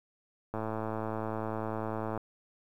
click train, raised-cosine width 1 ms, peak -21 dBFS, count 181, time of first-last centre 0.54-2.176 s, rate 110 Hz, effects 10-bit

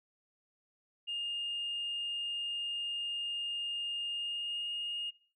sine tone with pitch glide, 2828 to 2848 Hz, F7 to F7, +21 to +33 cents, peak -34 dBFS, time 1.07-5.11 s, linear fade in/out 20 ms, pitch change +12 cents, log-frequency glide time 4.09-4.67 s, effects noise-tail reverb RT60 0.4 s tail -17 dB re dry + tanh soft clip ceiling -30 dBFS

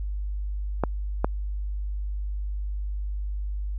clicks, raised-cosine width 1 ms, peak -8 dBFS, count 2, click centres 0.837 / 1.245 s, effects added 50 Hz sine -27 dBFS peak until 3.78 s

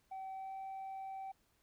sine tone with pitch glide, 766 to 771.8 Hz, G5 to G5, -40 to -27 cents, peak -40 dBFS, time 0.11-1.32 s, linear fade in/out 10 ms, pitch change +13 cents, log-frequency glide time 0.33-0.54 s, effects tanh soft clip ceiling -41 dBFS + pink hiss -75 dBFS RMS until 1.62 s

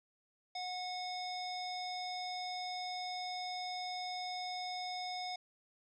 square tone with low-pass filter, 730 Hz, F#5, 24 cents flat, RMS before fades -41 dBFS, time 0.55-5.36 s, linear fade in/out 5 ms, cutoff 4800 Hz, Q 5.8, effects none

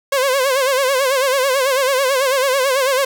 sawtooth tone with vibrato, 533 Hz, C5, 32 cents sharp, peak -10 dBFS, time 0.12-3.05 s, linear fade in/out 5 ms, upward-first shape sine, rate 9.1 Hz, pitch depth 97 cents each way, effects none

